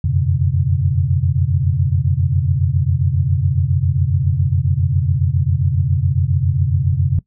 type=tone cluster; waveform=sine; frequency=86.8 / 94.1 / 126 / 141.8 Hz; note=F2 / F#2 / B2 / C#3; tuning=-10 / +30 / +35 / +40 cents; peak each=-19 dBFS; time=0.04-7.19 s; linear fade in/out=5 ms; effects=noise-tail reverb RT60 0.1 s tail -19 dB re dry